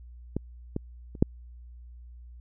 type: clicks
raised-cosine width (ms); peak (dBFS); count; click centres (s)
3; -15 / -16 / -29 / -6; 4; 0.366 / 0.764 / 1.152 / 1.225
effects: added 60 Hz sine -44 dBFS peak until 2.4 s